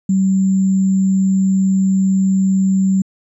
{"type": "tone with sample-and-hold", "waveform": "sine", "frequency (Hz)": 191.1, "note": "G3", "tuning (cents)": -44, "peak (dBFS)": -11, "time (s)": [0.09, 3.02], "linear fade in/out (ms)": 5, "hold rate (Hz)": 7350, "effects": ["resampled to 24000 Hz"]}